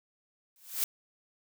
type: noise with exponential growth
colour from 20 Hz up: blue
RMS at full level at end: -26 dBFS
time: 0.56-0.84 s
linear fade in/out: 1 ms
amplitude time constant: 59 ms
effects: none